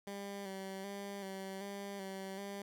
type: tone with vibrato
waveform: 15% pulse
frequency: 196 Hz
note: G3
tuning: in tune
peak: -36 dBFS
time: 0.07-2.62 s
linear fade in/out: 2 ms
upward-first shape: square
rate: 1.3 Hz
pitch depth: 33 cents each way
effects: none